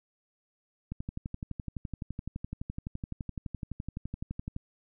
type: click train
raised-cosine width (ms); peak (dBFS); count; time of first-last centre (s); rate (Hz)
5; -23; 44; 0.92-4.564; 11.8
effects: none